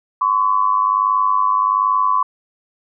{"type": "tone pair together", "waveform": "sine", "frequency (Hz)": [1026, 1127.3], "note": ["C6", "C#6"], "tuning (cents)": [-34, 29], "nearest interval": "major second", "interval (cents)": 163, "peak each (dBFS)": -16, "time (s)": [0.21, 2.23], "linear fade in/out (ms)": 5, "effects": []}